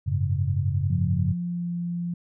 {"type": "chord", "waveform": "sine", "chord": "F# suspended second", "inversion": "none", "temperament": "equal with one note detuned", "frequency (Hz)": [92.5, 103.83, 137.24], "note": ["F#2", "G#2", "C#3"], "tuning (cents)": [0, 0, -17], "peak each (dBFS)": [-25, -27, -26], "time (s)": [0.06, 1.34], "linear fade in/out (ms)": 20}
{"type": "tone with pitch glide", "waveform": "sine", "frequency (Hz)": [175, 173.39], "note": ["F3", "F3"], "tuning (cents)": [4, -12], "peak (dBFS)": -26, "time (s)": [0.9, 2.14], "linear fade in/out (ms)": 5, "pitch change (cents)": -16, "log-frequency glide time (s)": [1.46, 1.71]}
{"effects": []}